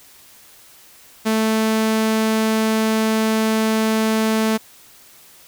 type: tone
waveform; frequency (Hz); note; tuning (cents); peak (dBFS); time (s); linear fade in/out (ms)
sawtooth; 220; A3; 0; -12; 1.25-4.58; 20
effects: white hiss -47 dBFS RMS until 5.47 s